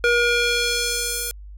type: tone with band-pass filter sweep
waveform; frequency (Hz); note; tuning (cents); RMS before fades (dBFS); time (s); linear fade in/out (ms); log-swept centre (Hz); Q
square; 477.2; A#4; +41; -21; 0.04-1.31; 0; 1600 to 12000; 0.91
effects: added 50 Hz sine -36 dBFS peak until 1.57 s